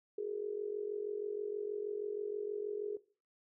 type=tone with amplitude modulation; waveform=sine; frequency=415.3 Hz; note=G#4; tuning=in tune; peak=-32 dBFS; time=0.18-2.97 s; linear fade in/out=5 ms; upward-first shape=sine; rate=46.3 Hz; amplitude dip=85%; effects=noise-tail reverb RT60 0.4 s tail -19 dB re dry